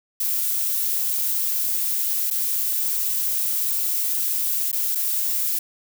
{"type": "noise with dropouts", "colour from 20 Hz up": "violet", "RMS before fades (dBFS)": -23, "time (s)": [0.2, 5.59], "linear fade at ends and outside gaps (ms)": 5, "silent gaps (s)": [[2.303, 2.309], [4.716, 4.728], [4.95, 4.954]], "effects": []}